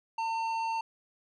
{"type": "tone with tanh clipping", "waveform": "sine", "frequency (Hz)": 904, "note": "A5", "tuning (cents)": 47, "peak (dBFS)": -31, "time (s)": [0.18, 0.81], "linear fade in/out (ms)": 5, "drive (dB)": 11, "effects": []}